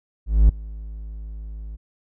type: tone with ADSR envelope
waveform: triangle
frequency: 53.2 Hz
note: G#1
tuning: 42 cents sharp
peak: -6 dBFS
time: 0.26-1.77 s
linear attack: 230 ms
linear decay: 8 ms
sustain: -23 dB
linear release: 22 ms
effects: none